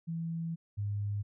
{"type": "tone pair in turn", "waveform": "sine", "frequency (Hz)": [165.5, 102.38], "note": ["E3", "G#2"], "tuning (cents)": [7, -24], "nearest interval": "minor sixth", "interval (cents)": 831, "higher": "first", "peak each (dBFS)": [-33, -31], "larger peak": "second", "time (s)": [[0.07, 0.56], [0.77, 1.23]], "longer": "first", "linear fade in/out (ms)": 20, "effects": []}